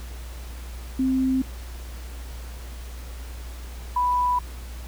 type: tone pair in turn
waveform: sine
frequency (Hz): 261.6 / 987.7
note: C4 / B5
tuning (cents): 0 / 0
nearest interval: octave + major seventh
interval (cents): 2300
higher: second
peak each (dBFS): -19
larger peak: neither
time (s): 0.99-1.42 / 3.96-4.39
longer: neither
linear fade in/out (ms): 5
effects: added 60 Hz sine -34 dBFS peak until 4.87 s + pink hiss -45 dBFS RMS until 4.87 s